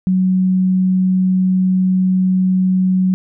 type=tone; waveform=sine; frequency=185.9 Hz; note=F#3; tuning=8 cents sharp; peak=-11 dBFS; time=0.07-3.14 s; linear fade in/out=0 ms; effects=none